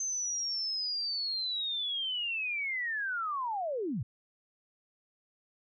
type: linear sweep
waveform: sine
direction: down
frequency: 6272 to 93.2 Hz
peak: -31 dBFS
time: 0-4.03 s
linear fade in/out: 5 ms
effects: none